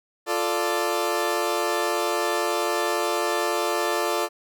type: chord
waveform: 20% pulse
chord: D minor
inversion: first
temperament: equal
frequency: 349.2 / 440 / 587.3 Hz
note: F4 / A4 / D5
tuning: 0 / 0 / 0 cents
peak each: -22 dBFS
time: 0.26-4.29 s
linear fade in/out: 50 ms
effects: none